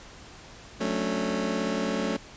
25% pulse chord, D major seventh, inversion first, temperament just, 183.54 / 220.2 / 275.3 / 293.7 Hz, F#3 / A3 / C#4 / D4, -14 / +2 / -12 / 0 cents, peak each -29 / -26 / -29 / -32 dBFS, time 0.8-2.17 s, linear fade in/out 10 ms, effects pink hiss -47 dBFS RMS until 2.36 s + resampled to 16000 Hz

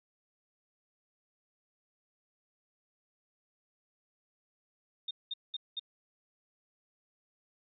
sine tone bursts, 3664 Hz, A#7, 31 cents flat, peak -34 dBFS, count 4, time 5.08-5.796 s, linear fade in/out 5 ms, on 29 ms, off 200 ms, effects none

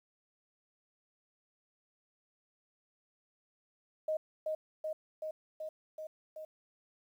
sine tone with echo, 624 Hz, D#5, 5 cents sharp, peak -30 dBFS, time 4.08-4.17 s, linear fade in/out 5 ms, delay 380 ms, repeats 6, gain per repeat -2 dB, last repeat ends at 6.45 s, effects 11-bit

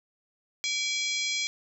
harmonic tone with a mistuned harmonic, 830.6 Hz, G#5, in tune, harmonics 3 / 4 / 5 / 6 / 7 / 8 / 9, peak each -31 / -33 / -35 / -37 / -38 / -39 / -40 dBFS, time 0.64-1.47 s, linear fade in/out 0 ms, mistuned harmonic 3, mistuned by -120 cents, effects none

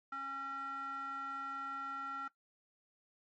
square tone with band-pass filter, 273.2 Hz, C#4, 25 cents flat, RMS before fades -41 dBFS, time 0.12-2.28 s, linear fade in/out 5 ms, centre 1300 Hz, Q 8.2, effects noise-tail reverb RT60 0.1 s tail -18 dB re dry + MP3 32 kbps

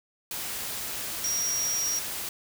sine tone in noise, 5680 Hz, F8, 28 cents sharp, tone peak -26 dBFS, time 1.24-1.99 s, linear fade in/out 2 ms, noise white, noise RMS -34 dBFS, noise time 0.31-2.29 s, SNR +5 dB, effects none

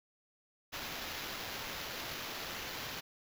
white noise with sample-and-hold, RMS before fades -42 dBFS, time 0.72-3.01 s, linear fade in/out 20 ms, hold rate 8820 Hz, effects none

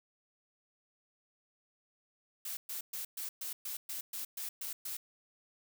blue noise bursts, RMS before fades -40 dBFS, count 11, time 2.45-4.97 s, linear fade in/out 5 ms, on 120 ms, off 120 ms, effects none

